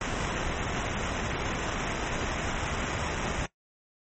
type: noise with sample-and-hold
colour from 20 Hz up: pink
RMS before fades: -31 dBFS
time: 0.01-3.46 s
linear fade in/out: 2 ms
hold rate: 4410 Hz
effects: noise-tail reverb RT60 0.1 s tail -18 dB re dry + MP3 32 kbps